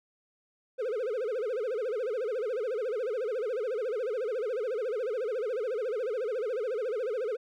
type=tone with vibrato; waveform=triangle; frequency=466.2 Hz; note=A#4; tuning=in tune; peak=-27 dBFS; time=0.78-7.37 s; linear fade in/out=20 ms; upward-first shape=sine; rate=14 Hz; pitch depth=220 cents each way; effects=none